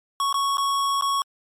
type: tone with dropouts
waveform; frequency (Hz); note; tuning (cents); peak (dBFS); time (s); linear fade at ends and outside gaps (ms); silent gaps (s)
square; 1108.7; C#6; 0; -21; 0.2-1.22; 1; 0.327-0.342 / 0.571-0.581 / 1.011-1.022
effects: low-pass 12000 Hz 12 dB/octave + MP3 96 kbps